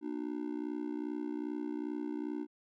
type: tone with amplitude modulation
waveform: triangle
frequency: 300.9 Hz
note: D4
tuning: 42 cents sharp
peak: -29 dBFS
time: 0.01-2.47 s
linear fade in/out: 50 ms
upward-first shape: sine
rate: 62.5 Hz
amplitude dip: 100%
effects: none

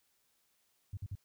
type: tone bursts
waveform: sine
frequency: 98 Hz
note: G2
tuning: in tune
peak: -36 dBFS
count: 3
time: 0.93-1.154 s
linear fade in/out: 5 ms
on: 42 ms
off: 49 ms
effects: tanh soft clip ceiling -32 dBFS + white hiss -75 dBFS RMS until 1.24 s

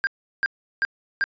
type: tone bursts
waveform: triangle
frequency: 1598 Hz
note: G6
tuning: 33 cents sharp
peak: -17 dBFS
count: 4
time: 0.04-1.24 s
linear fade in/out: 0 ms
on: 30 ms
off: 360 ms
effects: resampled to 16000 Hz

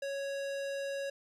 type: tone with low-pass filter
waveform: square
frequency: 554.4 Hz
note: C#5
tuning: in tune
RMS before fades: -37 dBFS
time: 0.02-1.1 s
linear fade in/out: 5 ms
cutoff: 8600 Hz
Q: 0.6
effects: 13-bit

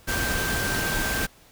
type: tone in noise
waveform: sine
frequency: 1568 Hz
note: G6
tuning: in tune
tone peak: -28 dBFS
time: 0.07-1.27 s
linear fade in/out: 20 ms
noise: pink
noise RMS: -27 dBFS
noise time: 0.07-1.27 s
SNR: -4 dB
effects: pink hiss -54 dBFS RMS until 1.51 s

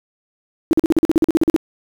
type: tone bursts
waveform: sine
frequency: 322.3 Hz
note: E4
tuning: 39 cents flat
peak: -9 dBFS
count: 14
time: 0.71-1.563 s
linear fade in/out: 0 ms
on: 21 ms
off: 43 ms
effects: 7-bit

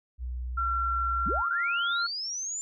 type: tone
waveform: sine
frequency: 61.74 Hz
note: B1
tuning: in tune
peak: -31 dBFS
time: 0.18-1.43 s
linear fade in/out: 50 ms
type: tone with pitch glide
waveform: sine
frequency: 1362 to 1391.4 Hz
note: F6 to F6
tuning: -44 to -7 cents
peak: -26 dBFS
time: 0.57-2.07 s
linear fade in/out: 10 ms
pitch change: +37 cents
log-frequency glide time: 1.12-1.63 s
type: linear sweep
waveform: sine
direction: up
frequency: 142.5 to 7220 Hz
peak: -31 dBFS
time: 1.26-2.61 s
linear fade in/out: 0 ms
effects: none

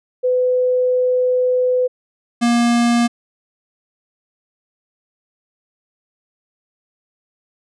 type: tone pair in turn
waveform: sine / square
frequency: 503 / 236.9 Hz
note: B4 / A#3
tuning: +32 / +28 cents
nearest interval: octave + minor second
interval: 1304 cents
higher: first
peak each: -13 dBFS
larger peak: neither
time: 0.23-1.88 / 2.41-3.08 s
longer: first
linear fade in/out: 20 ms
effects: resampled to 22050 Hz

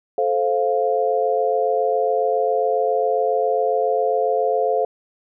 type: chord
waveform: sine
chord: F major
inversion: first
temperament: just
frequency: 436.5 / 523.8 / 698.5 Hz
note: A4 / C5 / F5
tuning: -14 / +2 / 0 cents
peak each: -21 dBFS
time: 0.18-4.85 s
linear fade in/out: 2 ms
effects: none

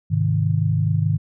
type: chord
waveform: sine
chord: Ab major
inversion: none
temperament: equal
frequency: 103.83 / 130.81 / 155.56 Hz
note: Ab2 / C3 / Eb3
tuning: 0 / 0 / 0 cents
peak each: -20 / -24 / -20 dBFS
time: 0.1-1.18 s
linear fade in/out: 20 ms
effects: none

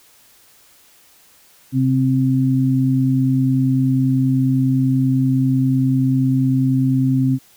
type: tone pair together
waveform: sine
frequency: 132.32 / 262.5 Hz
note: C3 / C4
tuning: +20 / +6 cents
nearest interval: octave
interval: 1186 cents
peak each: -16 dBFS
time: 1.72-7.39 s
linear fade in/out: 50 ms
effects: white hiss -51 dBFS RMS until 7.56 s

